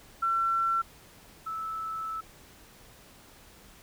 sine tone pair in turn, 1350 / 1311.6 Hz, E6 / E6, +41 / -9 cents, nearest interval unison, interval 50 cents, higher first, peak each -24 / -32 dBFS, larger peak first, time 0.22-0.82 / 1.46-2.21 s, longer second, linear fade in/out 10 ms, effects pink hiss -54 dBFS RMS until 3.82 s

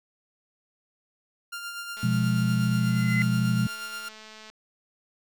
sawtooth tone with tremolo, 1396.9 Hz, F6, in tune, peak -29 dBFS, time 1.52-4.09 s, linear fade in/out 10 ms, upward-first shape sine, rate 8.3 Hz, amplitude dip 40%
click train, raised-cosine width 0.2 ms, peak -29 dBFS, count 550, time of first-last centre 1.97-4.5 s, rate 217 Hz
sine chord, F diminished, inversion second, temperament equal, 123.47 / 174.61 / 207.7 Hz, Cb3 / F3 / Ab3, 0 / 0 / 0 cents, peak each -24 / -27 / -26 dBFS, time 2.03-3.67 s, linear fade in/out 5 ms
sine tone with exponential growth, 2038 Hz, C7, 46 cents flat, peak -22 dBFS, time 2.71-3.22 s, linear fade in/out 0 ms, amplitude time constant 110 ms
effects none

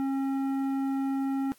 sine tone with tanh clipping, 271.1 Hz, C#4, 38 cents flat, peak -28 dBFS, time 0-1.52 s, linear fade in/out 0 ms, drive 11 dB, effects white hiss -61 dBFS RMS until 1.58 s + AAC 64 kbps

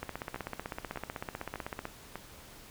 two click trains, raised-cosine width 0.5 ms, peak -21 / -23 dBFS, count 30 / 4, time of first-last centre 0.03-1.854 / 0.36-2.156 s, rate 15.9 / 1.67 Hz, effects pink hiss -52 dBFS RMS until 2.7 s

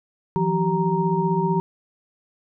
sine tone cluster, 163.7 / 179.3 / 385.3 / 933 Hz, E3 / F3 / G4 / A#5, -12 / +46 / -30 / +1 cents, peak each -24 dBFS, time 0.36-1.6 s, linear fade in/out 0 ms, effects none

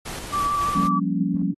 pink noise with tremolo, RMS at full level -33 dBFS, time 0.05-0.88 s, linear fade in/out 10 ms, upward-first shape square, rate 3.6 Hz, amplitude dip 30%
sine tone with vibrato, 1159 Hz, D6, 23 cents flat, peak -20 dBFS, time 0.32-1 s, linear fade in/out 20 ms, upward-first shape square, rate 5.9 Hz, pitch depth 15 cents each way
sine chord, G half-diminished seventh, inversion third, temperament equal with one note detuned, 174.61 / 196 / 233.1 / 278.3 Hz, F3 / G3 / Bb3 / Db4, 0 / 0 / 0 / +7 cents, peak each -25 / -25 / -29 / -26 dBFS, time 0.75-1.53 s, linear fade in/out 10 ms
effects AAC 32 kbps

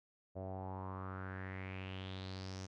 sawtooth tone with low-pass filter sweep, 94.4 Hz, F#2, 35 cents sharp, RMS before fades -45 dBFS, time 0.35-2.67 s, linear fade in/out 20 ms, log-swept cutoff 610 to 6100 Hz, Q 4.9, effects none

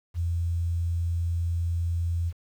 sine tone with quantisation, 85 Hz, F2, 46 cents flat, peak -24 dBFS, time 0.14-2.33 s, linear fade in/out 50 ms, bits 9, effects none

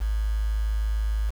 sine tone with quantisation, 53.2 Hz, G#1, 42 cents sharp, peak -22 dBFS, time 0-1.31 s, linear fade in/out 20 ms, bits 7, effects none

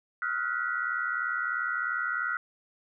sine tone cluster, 1282 / 1405 / 1485 / 1949 Hz, E6 / F6 / F#6 / B6, -49 / +10 / +6 / -23 cents, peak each -36 / -31 / -32 / -38 dBFS, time 0.22-2.37 s, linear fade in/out 2 ms, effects none

